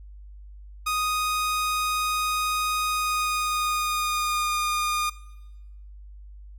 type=tone with pitch glide; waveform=sawtooth; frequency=1244.5 to 1218.2 Hz; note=D#6 to D#6; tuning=0 to -37 cents; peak=-20 dBFS; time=0.86-5.1 s; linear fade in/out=10 ms; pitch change=-37 cents; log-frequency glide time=2.89-4.55 s; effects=noise-tail reverb RT60 1.0 s tail -18 dB re dry + added 50 Hz sine -41 dBFS peak until 6.58 s